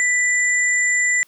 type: tone pair together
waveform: sine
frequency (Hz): 1979 / 7221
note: B6 / A8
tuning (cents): +3 / +44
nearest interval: octave + minor seventh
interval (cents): 2241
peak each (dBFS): -16 / -22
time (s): 0-1.23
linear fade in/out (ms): 0
effects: white hiss -57 dBFS RMS until 1.27 s + high-pass 150 Hz 12 dB/octave